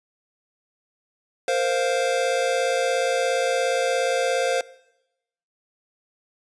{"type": "chord", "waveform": "square", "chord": "Bb suspended second", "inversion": "none", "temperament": "equal", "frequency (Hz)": [466.2, 523.3, 698.5], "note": ["Bb4", "C5", "F5"], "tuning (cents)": [0, 0, 0], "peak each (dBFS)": [-28, -23, -27], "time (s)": [1.48, 4.61], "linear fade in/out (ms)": 2, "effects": ["noise-tail reverb RT60 0.9 s tail -21 dB re dry", "resampled to 22050 Hz"]}